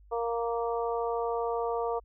harmonic tone, 233.1 Hz, A#3, in tune, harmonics 2 / 3 / 4 / 5, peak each -30 / -34 / -36 / -38 dBFS, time 0.11-2 s, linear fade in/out 20 ms, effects added 50 Hz sine -53 dBFS peak until 2.04 s

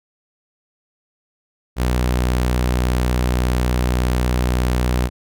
sawtooth tone, 61.74 Hz, B1, in tune, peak -12 dBFS, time 1.76-5.1 s, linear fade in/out 50 ms, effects none

